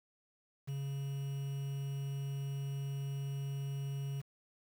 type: tone with quantisation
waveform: triangle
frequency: 138.59 Hz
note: C#3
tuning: in tune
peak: -34 dBFS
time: 0.67-4.22 s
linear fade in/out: 20 ms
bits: 9
effects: none